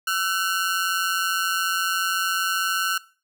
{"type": "ring-modulated tone", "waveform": "sawtooth", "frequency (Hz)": 1423, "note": "F6", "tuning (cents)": 32, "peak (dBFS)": -15, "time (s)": [0.07, 2.98], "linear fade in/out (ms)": 5, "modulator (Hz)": 89.8, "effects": ["noise-tail reverb RT60 0.4 s tail -20 dB re dry"]}